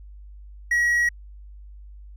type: tone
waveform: triangle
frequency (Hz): 1911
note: A#6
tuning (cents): +43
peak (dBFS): -16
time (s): 0.71-1.09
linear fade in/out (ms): 5
effects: added 50 Hz sine -40 dBFS peak until 2.16 s